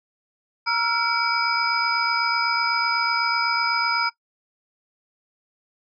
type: tone cluster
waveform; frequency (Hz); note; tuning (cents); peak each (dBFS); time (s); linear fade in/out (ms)
sine; 938 / 1336 / 1404 / 2294 / 4993; A#5 / E6 / F6 / D7 / D#8; +11 / +23 / +9 / -41 / +5; -26; 0.66-4.1; 20
effects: noise-tail reverb RT60 0.1 s tail -20 dB re dry